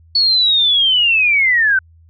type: linear sweep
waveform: sine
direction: down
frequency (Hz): 4435 to 1500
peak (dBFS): -10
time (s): 0.15-1.79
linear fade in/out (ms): 5
effects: added 82 Hz sine -44 dBFS peak until 2.09 s